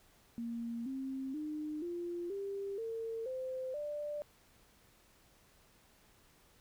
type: tone with pitch steps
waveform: sine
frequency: 233.1 / 266.2 / 304 / 347.2 / 396.6 / 452.9 / 517.3 / 590.8 Hz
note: A#3 / C4 / D#4 / F4 / G4 / A#4 / C5 / D5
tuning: 0 / +30 / -40 / -10 / +20 / -50 / -20 / +10 cents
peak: -37 dBFS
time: 0.38-4.22 s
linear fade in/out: 0 ms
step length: 480 ms
effects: pink hiss -66 dBFS RMS until 6.6 s